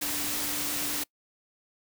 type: tone in noise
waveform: sine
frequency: 292.3 Hz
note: D4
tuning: 8 cents flat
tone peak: -40 dBFS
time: 0.01-1.04 s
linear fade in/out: 10 ms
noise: white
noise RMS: -31 dBFS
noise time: 0.01-1.04 s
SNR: -12 dB
effects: noise-tail reverb RT60 0.1 s tail -25 dB re dry